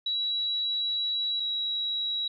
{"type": "tone pair in turn", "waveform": "sine", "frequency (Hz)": [3902, 3877], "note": ["B7", "B7"], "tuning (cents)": [-22, -33], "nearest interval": "unison", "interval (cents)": 11, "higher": "first", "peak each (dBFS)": [-26, -27], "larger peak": "first", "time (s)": [[0.06, 1.4], [1.4, 2.28]], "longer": "first", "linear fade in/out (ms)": 5, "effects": []}